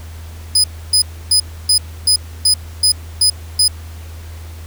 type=tone bursts; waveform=30% pulse; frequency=5000 Hz; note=D#8; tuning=8 cents sharp; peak=-6 dBFS; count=9; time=0.55-3.68 s; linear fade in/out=5 ms; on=90 ms; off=290 ms; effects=added 81 Hz sine -29 dBFS peak until 4.66 s + pink hiss -41 dBFS RMS until 4.66 s